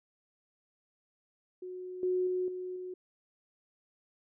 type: tone with level steps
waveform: sine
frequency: 366 Hz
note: F#4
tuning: 19 cents flat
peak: -39 / -27 / -29 / -36 / -38 dBFS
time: 1.62-2.94 s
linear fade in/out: 5 ms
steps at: 2.03 / 2.27 / 2.48 / 2.76 s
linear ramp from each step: 2 ms
effects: none